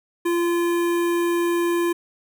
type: tone with notch filter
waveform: square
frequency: 344 Hz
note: F4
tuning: 26 cents flat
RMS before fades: -21 dBFS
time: 0.25-1.93 s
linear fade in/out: 10 ms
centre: 4800 Hz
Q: 0.98
effects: none